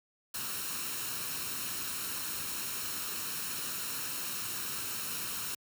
white noise with comb filter, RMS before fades -37 dBFS, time 0.34-5.55 s, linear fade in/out 5 ms, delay 0.73 ms, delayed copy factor +0.55, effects high-pass 80 Hz 12 dB/octave

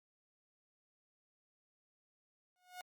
sawtooth tone with exponential growth, 725 Hz, F#5, 35 cents flat, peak -39 dBFS, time 2.56-2.81 s, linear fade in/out 0 ms, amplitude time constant 54 ms, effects Opus 48 kbps

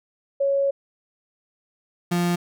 sine / 35% pulse tone pair in turn, 554.4 / 174.63 Hz, C#5 / F3, 0 / 0 cents, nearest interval octave + minor sixth, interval 2000 cents, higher first, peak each -18 dBFS, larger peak neither, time 0.4-0.71 / 2.11-2.36 s, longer first, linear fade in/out 10 ms, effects none

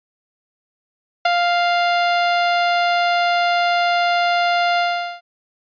sawtooth tone with ADSR envelope, 698.5 Hz, F5, in tune, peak -7 dBFS, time 1.25-5.21 s, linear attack 6 ms, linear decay 16 ms, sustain -4 dB, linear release 420 ms, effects resampled to 11025 Hz

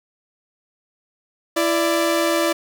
sawtooth tone pair together, 333.9 / 587.3 Hz, E4 / D5, +22 / 0 cents, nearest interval minor seventh, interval 978 cents, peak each -16 dBFS, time 1.56-2.53 s, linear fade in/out 10 ms, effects none

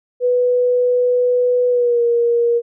sine tone with pitch glide, 493.9 to 471.9 Hz, B4 to A#4, 0 to +21 cents, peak -12 dBFS, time 0.2-2.62 s, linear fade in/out 50 ms, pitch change -79 cents, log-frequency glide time 1.69-2.02 s, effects none

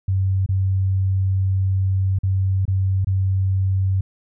sine tone with dropouts, 95.5 Hz, G2, 45 cents flat, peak -16 dBFS, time 0.08-4.01 s, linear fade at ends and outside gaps 5 ms, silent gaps 0.462-0.489 / 2.188-2.233 / 2.654-2.679 / 3.047-3.07 s, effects none

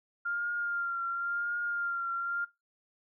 sine tone with vibrato, 1396.9 Hz, F6, in tune, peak -30 dBFS, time 0.25-2.45 s, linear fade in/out 10 ms, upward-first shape triangle, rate 0.94 Hz, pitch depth 34 cents each way, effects noise-tail reverb RT60 0.2 s tail -18 dB re dry

